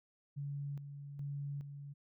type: tone with tremolo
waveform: sine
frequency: 142.1 Hz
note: C#3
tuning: 43 cents sharp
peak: -38 dBFS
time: 0.36-1.94 s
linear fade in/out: 20 ms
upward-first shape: square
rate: 1.2 Hz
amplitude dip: 55%
effects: none